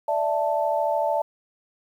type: chord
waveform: sine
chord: D suspended second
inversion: none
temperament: just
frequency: 587.3 / 660.7 / 881 Hz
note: D5 / E5 / A5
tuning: 0 / +4 / +2 cents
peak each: -25 dBFS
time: 0.08-1.22 s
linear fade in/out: 5 ms
effects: 9-bit